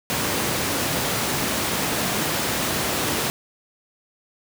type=high-pass noise; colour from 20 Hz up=pink; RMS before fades=-24 dBFS; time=0.1-3.3 s; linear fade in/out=0 ms; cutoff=120 Hz; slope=12 dB/octave; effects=none